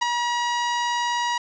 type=tone with ADSR envelope; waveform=sawtooth; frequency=959 Hz; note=A#5; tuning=49 cents sharp; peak=-12 dBFS; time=0.01-1.38 s; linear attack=16 ms; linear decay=5 ms; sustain=-6 dB; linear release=5 ms; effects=resampled to 16000 Hz + 8-bit